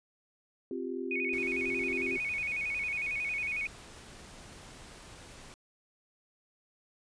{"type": "chord", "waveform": "sine", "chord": "C suspended fourth", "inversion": "none", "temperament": "equal", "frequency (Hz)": [261.6, 349.2, 392], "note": ["C4", "F4", "G4"], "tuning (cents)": [0, 0, 0], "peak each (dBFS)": -38, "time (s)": [0.71, 2.17], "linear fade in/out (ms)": 2}
{"type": "tone with vibrato", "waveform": "sine", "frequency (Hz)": 2349, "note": "D7", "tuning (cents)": 0, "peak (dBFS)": -31, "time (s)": [1.11, 3.67], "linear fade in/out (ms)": 2, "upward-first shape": "square", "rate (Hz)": 11, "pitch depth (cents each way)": 95}
{"type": "noise", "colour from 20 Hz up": "pink", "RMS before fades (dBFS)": -50, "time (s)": [1.33, 5.54], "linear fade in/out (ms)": 0}
{"effects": ["resampled to 22050 Hz"]}